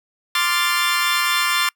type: chord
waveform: 20% pulse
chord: D minor seventh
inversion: third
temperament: equal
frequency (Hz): 1046.5 / 1174.7 / 1396.9 / 1760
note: C6 / D6 / F6 / A6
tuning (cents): 0 / 0 / 0 / 0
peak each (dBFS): -18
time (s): 0.35-1.69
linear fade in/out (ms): 2
effects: noise-tail reverb RT60 0.1 s tail -26 dB re dry